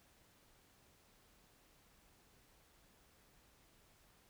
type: silence
effects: pink hiss -69 dBFS RMS until 4.29 s